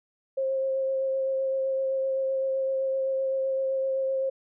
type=tone with vibrato; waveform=sine; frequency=533 Hz; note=C5; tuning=32 cents sharp; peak=-24 dBFS; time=0.37-4.3 s; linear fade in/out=10 ms; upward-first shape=sine; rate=7.8 Hz; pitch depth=12 cents each way; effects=none